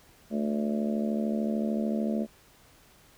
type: harmonic tone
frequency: 73.42 Hz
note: D2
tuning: in tune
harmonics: 3 / 4 / 5 / 6 / 7 / 8 / 9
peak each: -27 / -39 / -37 / -43 / -40 / -37 / -40 dBFS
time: 0.3-2.27 s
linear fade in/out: 50 ms
effects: pink hiss -58 dBFS RMS until 3.17 s